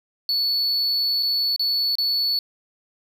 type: tone with dropouts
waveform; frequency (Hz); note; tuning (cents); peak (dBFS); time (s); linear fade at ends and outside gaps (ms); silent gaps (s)
triangle; 4435; C#8; 0; -18; 0.29-2.39; 1; 1.226-1.23 / 1.562-1.595 / 1.954-1.984
effects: none